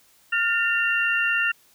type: tone cluster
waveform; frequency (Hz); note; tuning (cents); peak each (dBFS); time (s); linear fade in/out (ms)
sine; 1412 / 1804 / 2761; F6 / A6 / F7; +19 / +43 / -20; -24; 0.32-1.52; 10
effects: white hiss -58 dBFS RMS until 1.74 s